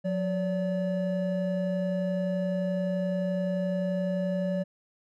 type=tone pair together; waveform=triangle; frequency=180.9 / 574.3 Hz; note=F#3 / D5; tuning=-39 / -39 cents; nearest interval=octave + minor sixth; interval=2000 cents; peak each=-26 / -28 dBFS; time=0.04-4.64 s; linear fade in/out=20 ms; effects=none